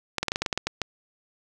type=clicks; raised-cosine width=0.2 ms; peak=-8 dBFS; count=11; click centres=0.183 / 0.23 / 0.283 / 0.319 / 0.359 / 0.42 / 0.462 / 0.528 / 0.576 / 0.67 / 0.817 s; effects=none